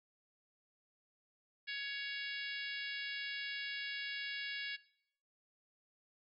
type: harmonic tone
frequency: 559 Hz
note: C#5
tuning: 14 cents sharp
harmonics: 3 / 4 / 5 / 6 / 7 / 8 / 9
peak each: -43 / -45 / -47 / -49 / -50 / -51 / -52 dBFS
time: 1.67-4.77 s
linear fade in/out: 20 ms
effects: noise-tail reverb RT60 0.7 s tail -20 dB re dry